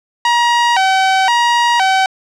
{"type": "tone with vibrato", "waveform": "sawtooth", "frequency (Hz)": 852, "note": "G#5", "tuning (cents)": 44, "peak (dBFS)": -6, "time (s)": [0.25, 2.06], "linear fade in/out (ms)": 2, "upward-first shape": "square", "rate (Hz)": 0.97, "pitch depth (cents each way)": 190, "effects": ["low-pass 5000 Hz 12 dB/octave"]}